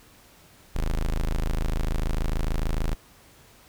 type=tone; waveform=35% pulse; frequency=26.76 Hz; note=A0; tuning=47 cents flat; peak=-21 dBFS; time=0.75-2.95 s; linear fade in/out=10 ms; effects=pink hiss -54 dBFS RMS until 3.68 s

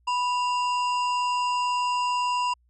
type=harmonic tone with a mistuned harmonic; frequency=987.8 Hz; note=B5; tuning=in tune; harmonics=1 / 3 / 5 / 7 / 8; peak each=-23 / -32 / -39 / -45 / -46 dBFS; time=0.07-2.54 s; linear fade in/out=10 ms; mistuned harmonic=3; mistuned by=-110 cents; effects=added 60 Hz sine -61 dBFS peak until 2.69 s

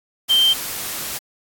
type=tone in noise; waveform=sine; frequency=3136 Hz; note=G7; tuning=in tune; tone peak=-12 dBFS; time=0.29-0.54 s; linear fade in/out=20 ms; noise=white; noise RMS=-27 dBFS; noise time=0.28-1.19 s; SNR=+12 dB; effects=AAC 64 kbps

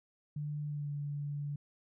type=tone with pitch glide; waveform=sine; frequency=148.2 to 144.73 Hz; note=D3 to D3; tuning=+16 to -25 cents; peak=-35 dBFS; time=0.36-1.56 s; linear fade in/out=5 ms; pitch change=-41 cents; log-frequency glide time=0.66-0.9 s; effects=none

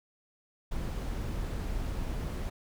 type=noise; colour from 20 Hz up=brown; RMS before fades=-34 dBFS; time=0.71-2.5 s; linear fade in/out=10 ms; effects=none

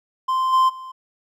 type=tone with level steps; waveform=triangle; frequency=1041 Hz; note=C6; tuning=9 cents flat; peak=-16 / -11 / -31 dBFS; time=0.28-0.92 s; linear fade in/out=10 ms; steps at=0.52 / 0.68 s; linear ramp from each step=20 ms; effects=none

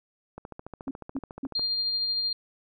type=click train; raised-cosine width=1 ms; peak=-25 dBFS; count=18; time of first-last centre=0.38-1.594 s; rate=14 Hz
type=tone bursts; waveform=sine; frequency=269.9 Hz; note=C#4; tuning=46 cents flat; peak=-29 dBFS; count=3; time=0.87-1.47 s; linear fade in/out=5 ms; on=40 ms; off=240 ms
type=tone with tremolo; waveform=sine; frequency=4200 Hz; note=C8; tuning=6 cents sharp; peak=-24 dBFS; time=1.55-2.33 s; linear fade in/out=5 ms; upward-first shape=sine; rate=13 Hz; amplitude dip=30%
effects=none

